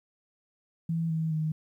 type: tone with pitch steps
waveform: sine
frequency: 164.81 / 160.49 / 156.28 Hz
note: E3 / E3 / D#3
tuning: 0 / -46 / +8 cents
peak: -26 dBFS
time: 0.89-1.52 s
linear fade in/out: 5 ms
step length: 210 ms
effects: 11-bit